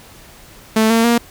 sawtooth tone with pitch steps, 220 / 227.8 / 235.8 Hz, A3 / A#3 / A#3, 0 / -40 / +20 cents, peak -7 dBFS, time 0.76-1.18 s, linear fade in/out 5 ms, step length 140 ms, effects pink hiss -42 dBFS RMS until 1.3 s

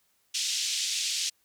white band-pass noise, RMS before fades -30 dBFS, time 0.34-1.3 s, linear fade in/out 10 ms, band 2800 to 6900 Hz, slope 24 dB/octave, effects white hiss -70 dBFS RMS until 1.44 s

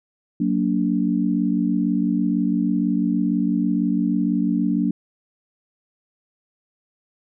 sine chord, Gb augmented, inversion none, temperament just, 185 / 231.2 / 289.1 Hz, Gb3 / Bb3 / D4, 0 / -14 / -27 cents, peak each -22 dBFS, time 0.4-4.91 s, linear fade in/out 5 ms, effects none

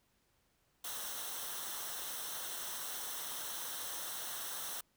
white noise with comb filter, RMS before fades -42 dBFS, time 0.84-4.81 s, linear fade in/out 5 ms, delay 0.42 ms, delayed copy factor -0.65, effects pink hiss -75 dBFS RMS until 4.96 s

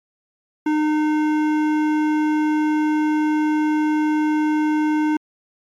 sine tone with hard clipping, 305.3 Hz, D#4, 33 cents flat, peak -18 dBFS, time 0.66-5.17 s, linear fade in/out 5 ms, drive 13 dB, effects MP3 96 kbps

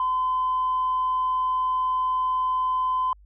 sine tone, 1022 Hz, C6, 41 cents flat, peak -20 dBFS, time 0-3.13 s, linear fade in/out 2 ms, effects tanh soft clip ceiling -17 dBFS + added 50 Hz sine -49 dBFS peak until 3.25 s

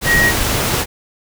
sine tone in noise, 1892 Hz, A#6, 25 cents sharp, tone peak -11 dBFS, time 0.05-0.33 s, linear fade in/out 50 ms, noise pink, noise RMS -17 dBFS, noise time 0.01-0.86 s, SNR +3 dB, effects none

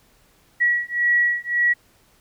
sine beating tone pair, 1924 / 1925.8 Hz, B6 / B6, -46 / -44 cents, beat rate 1.8 Hz, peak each -20 dBFS, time 0.6-1.74 s, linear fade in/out 20 ms, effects pink hiss -58 dBFS RMS until 2.2 s

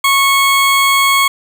20% pulse tone, 1100 Hz, C#6, 14 cents flat, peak -4 dBFS, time 0.04-1.28 s, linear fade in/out 5 ms, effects none

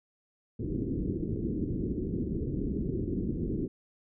white low-pass noise, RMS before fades -32 dBFS, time 0.59-3.68 s, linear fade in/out 10 ms, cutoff 380 Hz, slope 48 dB/octave, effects none

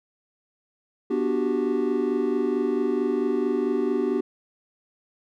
triangle chord, G major seventh, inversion first, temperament just, 245 / 294 / 367.5 / 392 Hz, B3 / D4 / F#4 / G4, -14 / +2 / -12 / 0 cents, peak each -26 / -26 / -25 / -24 dBFS, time 1.1-4.21 s, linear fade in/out 10 ms, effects none

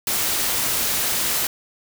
white noise, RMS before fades -22 dBFS, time 0.07-1.47 s, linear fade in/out 2 ms, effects none

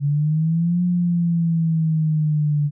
sine exponential two-way sweep, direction up then down, 141 to 178.6 to 145.5 Hz, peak -16 dBFS, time 0-2.71 s, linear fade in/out 50 ms, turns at 0.83 s, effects none

